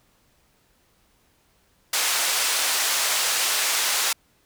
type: band-pass noise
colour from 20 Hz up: white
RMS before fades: -23 dBFS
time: 1.93-4.13 s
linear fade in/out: 5 ms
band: 670 to 8700 Hz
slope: 12 dB/octave
effects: pink hiss -63 dBFS RMS until 4.45 s